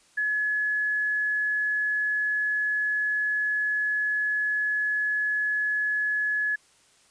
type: tone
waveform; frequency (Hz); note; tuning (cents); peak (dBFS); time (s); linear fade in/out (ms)
sine; 1700; G#6; +40; -23; 0.17-6.56; 10
effects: white hiss -60 dBFS RMS until 7.1 s + resampled to 22050 Hz